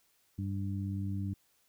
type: harmonic tone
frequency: 98 Hz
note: G2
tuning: in tune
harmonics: 1 / 2 / 3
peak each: -34 / -38 / -43 dBFS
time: 0.38-1.34 s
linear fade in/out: 10 ms
effects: white hiss -71 dBFS RMS until 1.68 s